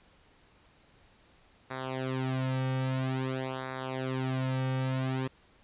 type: tone with flanger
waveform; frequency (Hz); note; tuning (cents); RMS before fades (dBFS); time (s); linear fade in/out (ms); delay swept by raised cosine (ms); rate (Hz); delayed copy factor
sawtooth; 130.81; C3; 0; -32; 1.7-5.28; 10; 0.33 to 2.93; 0.5; -0.85
effects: pink hiss -62 dBFS RMS until 5.63 s + resampled to 8000 Hz